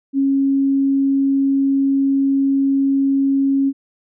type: tone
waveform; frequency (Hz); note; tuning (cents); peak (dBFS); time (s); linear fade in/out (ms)
sine; 273.7; C#4; -22; -13; 0.13-3.73; 50
effects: none